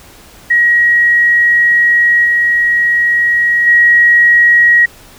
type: tone with level steps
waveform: sine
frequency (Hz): 1900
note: A#6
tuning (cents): +33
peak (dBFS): -6 / -8 / -4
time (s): 0.5-4.86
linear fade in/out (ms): 10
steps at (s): 2.24 / 3.66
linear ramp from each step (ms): 20
effects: pink hiss -39 dBFS RMS until 5.18 s